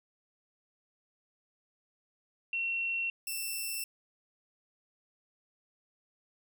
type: tone pair in turn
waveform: sine / 5% pulse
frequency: 2723 / 2681 Hz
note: F7 / E7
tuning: -44 / +29 cents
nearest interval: unison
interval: 27 cents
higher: first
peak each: -30 / -25 dBFS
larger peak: second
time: 2.53-3.1 / 3.27-3.84 s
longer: neither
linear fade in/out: 2 ms
effects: none